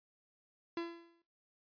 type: tone with exponential decay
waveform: 45% pulse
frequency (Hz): 338.2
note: E4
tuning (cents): +44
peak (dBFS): -34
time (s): 0.77-1.22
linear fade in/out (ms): 2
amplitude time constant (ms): 96
effects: noise-tail reverb RT60 0.3 s tail -18 dB re dry + resampled to 11025 Hz